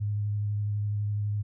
sine tone with vibrato, 103.7 Hz, G#2, 2 cents flat, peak -26 dBFS, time 0-1.43 s, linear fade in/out 20 ms, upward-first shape sine, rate 12 Hz, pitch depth 15 cents each way, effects none

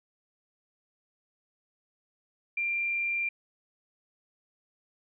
sine tone with frequency modulation, 2378 Hz, D7, 21 cents sharp, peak -27 dBFS, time 2.57-3.29 s, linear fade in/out 5 ms, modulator 42.3 Hz, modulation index 0.36, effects none

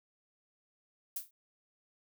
violet noise with exponential decay, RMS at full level -33 dBFS, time 1.16-1.31 s, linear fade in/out 5 ms, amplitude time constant 32 ms, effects none

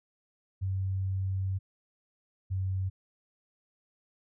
sine tone pair in turn, 95.4 / 94.63 Hz, G2 / F#2, -47 / +39 cents, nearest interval unison, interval 14 cents, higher first, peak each -28 dBFS, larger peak neither, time 0.61-1.59 / 2.5-2.9 s, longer first, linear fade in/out 20 ms, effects none

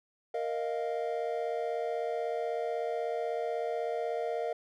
triangle chord, Bb suspended fourth, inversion none, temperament equal, 466.2 / 622.3 / 698.5 Hz, Bb4 / Eb5 / F5, 0 / 0 / 0 cents, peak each -32 / -34 / -34 dBFS, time 0.34-4.53 s, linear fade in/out 5 ms, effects none

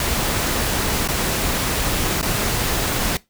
pink noise with dropouts, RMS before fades -21 dBFS, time 0-3.17 s, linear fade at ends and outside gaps 2 ms, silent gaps 1.076-1.086 / 2.215-2.227 s, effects noise-tail reverb RT60 0.2 s tail -20 dB re dry

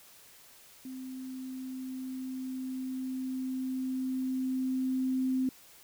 sine tone with level ramp, 259.5 Hz, C4, 14 cents flat, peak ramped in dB -39 to -26 dBFS, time 0.85-5.49 s, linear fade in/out 2 ms, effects white hiss -56 dBFS RMS until 5.83 s

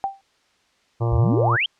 sine tone with exponential decay, 784 Hz, G5, in tune, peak -17 dBFS, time 0.04-0.21 s, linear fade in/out 0 ms, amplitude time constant 36 ms
harmonic tone, 116.8 Hz, A#2, 4 cents sharp, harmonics 1 / 3 / 4 / 5 / 6 / 7 / 8 / 9 / 10, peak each -19 / -29 / -31 / -33 / -35 / -36 / -37 / -38 / -39 dBFS, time 1-1.57 s, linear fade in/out 20 ms
sine exponential sweep, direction up, 57.3 to 3316 Hz, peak -18 dBFS, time 1.12-1.66 s, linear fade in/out 5 ms
effects white hiss -62 dBFS RMS until 1.79 s + low-pass 5000 Hz 12 dB/octave

